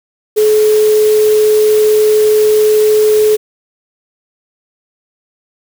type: tone in noise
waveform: sine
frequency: 427.8 Hz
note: A4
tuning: 49 cents flat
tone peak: -6 dBFS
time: 0.36-3.37 s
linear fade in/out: 20 ms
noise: white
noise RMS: -24 dBFS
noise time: 0.36-3.37 s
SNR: +15 dB
effects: none